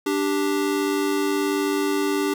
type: tone pair together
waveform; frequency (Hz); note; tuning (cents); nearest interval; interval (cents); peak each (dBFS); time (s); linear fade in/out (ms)
square; 293.7 / 392.4; D4 / G4; 0 / +2; perfect fourth; 502; -24; 0.06-2.34; 5
effects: none